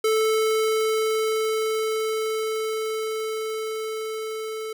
square tone with level ramp, 438.3 Hz, A4, 7 cents flat, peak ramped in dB -19 to -30 dBFS, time 0.04-4.73 s, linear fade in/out 5 ms, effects none

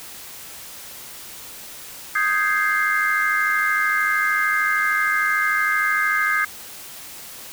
sine chord, Ab major seventh, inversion second, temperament equal, 1244.5 / 1568 / 1661.2 / 2093 Hz, Eb6 / G6 / Ab6 / C7, 0 / 0 / 0 / 0 cents, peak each -23 dBFS, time 2.15-6.45 s, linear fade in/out 5 ms, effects white hiss -38 dBFS RMS until 7.52 s

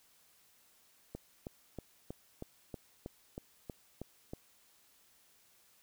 click train, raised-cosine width 2 ms, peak -28 dBFS, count 11, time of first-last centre 1.15-4.335 s, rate 3.14 Hz, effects white hiss -67 dBFS RMS until 5.82 s

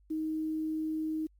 sine tone with quantisation, 313.9 Hz, D#4, 15 cents sharp, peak -30 dBFS, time 0.1-1.27 s, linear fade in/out 10 ms, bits 10, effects added 50 Hz sine -60 dBFS peak until 1.39 s + MP3 96 kbps

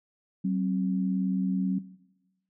sine tone pair together, 188.4 / 266.8 Hz, F#3 / C4, +32 / +34 cents, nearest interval tritone, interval 602 cents, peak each -25 / -32 dBFS, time 0.44-1.79 s, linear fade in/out 10 ms, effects noise-tail reverb RT60 1.0 s tail -18 dB re dry

